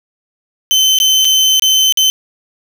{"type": "tone with dropouts", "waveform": "30% pulse", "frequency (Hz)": 3071, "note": "G7", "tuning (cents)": -36, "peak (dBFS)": -5, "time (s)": [0.71, 2.1], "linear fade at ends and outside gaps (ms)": 0, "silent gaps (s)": [[0.987, 1.001], [1.247, 1.252], [1.596, 1.622], [1.924, 1.973]], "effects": []}